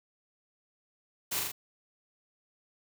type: noise with echo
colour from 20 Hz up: white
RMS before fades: -33 dBFS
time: 1.31-1.4 s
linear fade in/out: 10 ms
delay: 40 ms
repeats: 3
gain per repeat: -2 dB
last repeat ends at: 1.52 s
effects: none